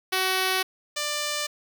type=tone pair in turn; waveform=5% pulse; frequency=375.8 / 592.6 Hz; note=F#4 / D5; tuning=+27 / +15 cents; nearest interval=minor sixth; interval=788 cents; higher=second; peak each=-11 / -15 dBFS; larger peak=first; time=0.12-0.63 / 0.96-1.47 s; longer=neither; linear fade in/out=10 ms; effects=none